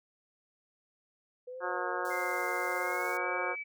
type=tone with vibrato; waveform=sine; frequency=493.9 Hz; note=B4; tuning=in tune; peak=-40 dBFS; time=1.47-3.55 s; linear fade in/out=10 ms; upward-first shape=triangle; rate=1.7 Hz; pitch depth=99 cents each way
type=harmonic tone; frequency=180.6 Hz; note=F#3; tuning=42 cents flat; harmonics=2 / 3 / 4 / 5 / 6 / 7 / 8 / 9; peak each=-40 / -40 / -40 / -40 / -40 / -40 / -40 / -40 dBFS; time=1.6-3.56 s; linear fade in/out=50 ms
type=high-pass noise; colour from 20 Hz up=pink; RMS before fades=-50 dBFS; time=2.05-3.17 s; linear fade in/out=0 ms; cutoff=5000 Hz; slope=24 dB/octave
type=tone with pitch glide; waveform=sine; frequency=2093 to 2296 Hz; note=C7 to D7; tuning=0 to -40 cents; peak=-36 dBFS; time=2.1-3.64 s; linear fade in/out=20 ms; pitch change=+160 cents; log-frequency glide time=2.79-3.26 s
effects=none